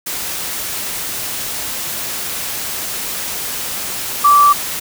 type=tone in noise; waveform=sine; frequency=1163 Hz; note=D6; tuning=17 cents flat; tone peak=-6 dBFS; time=4.24-4.53 s; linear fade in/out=10 ms; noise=white; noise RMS=-23 dBFS; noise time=0.06-4.8 s; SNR=+14 dB; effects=none